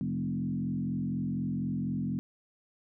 sine tone with frequency modulation, 200 Hz, G3, 35 cents sharp, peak -29 dBFS, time 0.01-2.19 s, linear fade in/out 0 ms, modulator 44.1 Hz, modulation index 1.5, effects none

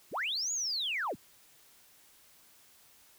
sine linear two-way sweep, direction up then down, 49 to 6920 to 49 Hz, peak -30 dBFS, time 0.11-1.16 s, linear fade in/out 50 ms, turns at 0.52 s, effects tanh soft clip ceiling -26 dBFS + white hiss -61 dBFS RMS until 3.18 s

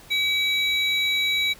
triangle tone pair together, 2291 / 3880 Hz, D7 / B7, -44 / -31 cents, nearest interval major sixth, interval 913 cents, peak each -21 / -22 dBFS, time 0.1-1.54 s, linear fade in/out 20 ms, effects pink hiss -48 dBFS RMS until 1.59 s

